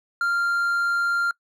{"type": "tone", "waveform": "triangle", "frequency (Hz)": 1392, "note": "F6", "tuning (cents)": -6, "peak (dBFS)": -18, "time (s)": [0.21, 1.31], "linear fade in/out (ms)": 2, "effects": ["noise-tail reverb RT60 0.1 s tail -23 dB re dry"]}